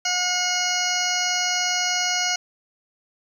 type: harmonic tone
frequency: 723 Hz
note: F#5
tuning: 40 cents flat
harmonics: 1 / 2 / 3 / 4 / 6 / 7 / 8 / 9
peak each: -29 / -29 / -29 / -29 / -29 / -29 / -29 / -29 dBFS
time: 0.05-2.36 s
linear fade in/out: 5 ms
effects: 8-bit